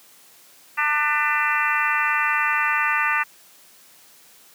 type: harmonic tone with a mistuned harmonic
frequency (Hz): 298.3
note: D4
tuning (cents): +27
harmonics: 3 / 4 / 5 / 6 / 7 / 8 / 9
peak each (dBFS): -28 / -24 / -26 / -25 / -26 / -29 / -28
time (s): 0.77-3.24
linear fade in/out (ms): 20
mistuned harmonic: 7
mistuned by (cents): -70
effects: white hiss -51 dBFS RMS until 4.54 s + high-pass 150 Hz 12 dB/octave